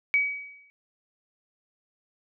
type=tone with exponential decay; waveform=sine; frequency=2270 Hz; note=C#7; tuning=41 cents sharp; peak=-17 dBFS; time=0.14-0.7 s; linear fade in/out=0 ms; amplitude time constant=120 ms; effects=none